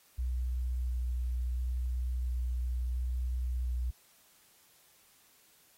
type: tone with vibrato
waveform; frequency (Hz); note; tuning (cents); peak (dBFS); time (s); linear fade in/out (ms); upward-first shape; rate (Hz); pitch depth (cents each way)
sine; 61.7; B1; -1; -30; 0.18-3.91; 10; square; 0.72; 9
effects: white hiss -64 dBFS RMS until 5.77 s + AAC 48 kbps